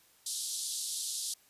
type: band-pass noise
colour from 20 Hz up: white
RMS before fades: -37 dBFS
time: 0.26-1.34 s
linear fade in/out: 5 ms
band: 3500 to 11000 Hz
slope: 48 dB/octave
effects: white hiss -64 dBFS RMS until 1.49 s + resampled to 32000 Hz